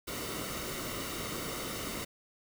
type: noise with comb filter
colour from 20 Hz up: pink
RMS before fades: -38 dBFS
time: 0.07-2.05 s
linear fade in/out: 10 ms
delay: 1.2 ms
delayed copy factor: -0.6
effects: none